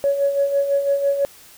sine tone with tremolo, 560 Hz, C#5, 18 cents sharp, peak -13 dBFS, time 0.04-1.25 s, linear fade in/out 0 ms, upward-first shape sine, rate 6 Hz, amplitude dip 60%, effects tanh soft clip ceiling -9 dBFS + white hiss -46 dBFS RMS until 1.57 s

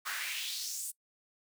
pink noise with high-pass filter sweep, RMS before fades -38 dBFS, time 0.05-0.92 s, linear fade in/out 20 ms, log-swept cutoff 1300 to 9200 Hz, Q 2.8, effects noise-tail reverb RT60 0.1 s tail -22 dB re dry

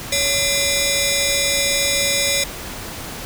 10% pulse ring-modulated tone, 1480 Hz, F#6, in tune, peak -5 dBFS, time 0.12-2.44 s, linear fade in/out 5 ms, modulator 918 Hz, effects pink hiss -31 dBFS RMS until 3.25 s

